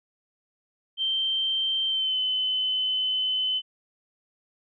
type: tone with pitch glide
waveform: sine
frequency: 3132 to 3036 Hz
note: G7 to F#7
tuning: -2 to +44 cents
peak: -23 dBFS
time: 0.97-3.62 s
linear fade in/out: 50 ms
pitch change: -54 cents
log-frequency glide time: 1.87-2.18 s
effects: none